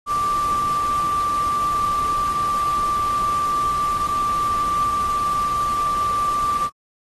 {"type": "tone in noise", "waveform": "sine", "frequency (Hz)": 1174.7, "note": "D6", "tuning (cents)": 0, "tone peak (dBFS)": -18, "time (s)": [0.06, 6.7], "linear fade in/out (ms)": 50, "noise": "pink", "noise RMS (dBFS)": -34, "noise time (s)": [0.06, 6.7], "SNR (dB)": 13, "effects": ["AAC 32 kbps"]}